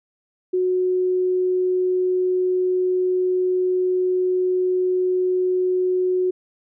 sine tone, 366.9 Hz, F#4, 15 cents flat, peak -17 dBFS, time 0.53-6.31 s, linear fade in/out 10 ms, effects none

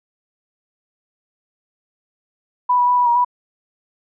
sine tone with pitch steps, 989 / 977 / 986 / 980 / 950 / 982 Hz, B5 / B5 / B5 / B5 / A#5 / B5, +2 / -19 / -3 / -14 / +33 / -10 cents, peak -12 dBFS, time 2.69-3.248 s, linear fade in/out 10 ms, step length 93 ms, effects none

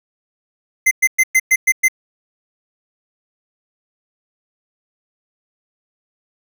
square tone bursts, 2069 Hz, C7, 20 cents flat, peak -10 dBFS, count 7, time 0.86-1.884 s, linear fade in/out 10 ms, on 52 ms, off 110 ms, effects none

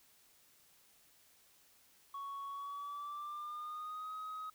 sine tone with pitch glide, 1113 to 1263.8 Hz, C#6 to D#6, +7 to +27 cents, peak -39 dBFS, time 2.14-4.5 s, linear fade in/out 5 ms, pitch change +220 cents, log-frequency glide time 2.49-4.12 s, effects tanh soft clip ceiling -40 dBFS + white hiss -67 dBFS RMS until 4.54 s

